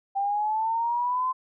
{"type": "linear sweep", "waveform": "sine", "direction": "up", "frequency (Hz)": [784, 1036], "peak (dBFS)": -23, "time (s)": [0.15, 1.33], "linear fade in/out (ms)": 20, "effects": []}